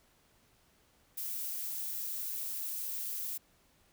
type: noise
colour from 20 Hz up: violet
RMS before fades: -38 dBFS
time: 1.17-3.38 s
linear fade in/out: 10 ms
effects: pink hiss -68 dBFS RMS until 3.92 s